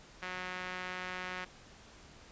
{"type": "tone with band-pass filter", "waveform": "sawtooth", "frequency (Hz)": 182.8, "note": "F#3", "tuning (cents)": -21, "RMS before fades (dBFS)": -41, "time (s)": [0.22, 1.45], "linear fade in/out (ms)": 10, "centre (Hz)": 1900, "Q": 1.4, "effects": ["pink hiss -56 dBFS RMS until 2.31 s", "resampled to 16000 Hz"]}